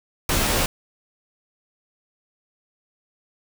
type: noise with comb filter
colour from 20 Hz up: pink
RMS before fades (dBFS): -21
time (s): 0.29-0.66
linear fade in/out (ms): 2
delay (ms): 16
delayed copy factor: -0.7
effects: none